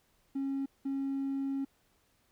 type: tone bursts at uneven times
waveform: triangle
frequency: 273.1 Hz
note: C#4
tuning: 26 cents flat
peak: -28 dBFS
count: 2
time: 0.35-0.66 / 0.85-1.65 s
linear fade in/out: 10 ms
effects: tanh soft clip ceiling -27 dBFS + pink hiss -71 dBFS RMS until 2.31 s